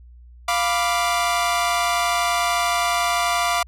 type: chord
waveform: sawtooth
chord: B diminished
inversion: second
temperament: equal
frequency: 698.5 / 987.8 / 1174.7 Hz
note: F5 / B5 / D6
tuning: 0 / 0 / 0 cents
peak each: -18 / -22 / -19 dBFS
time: 0.48-3.63 s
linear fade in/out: 5 ms
effects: added 60 Hz sine -42 dBFS peak until 3.67 s + low-pass 12000 Hz 12 dB/octave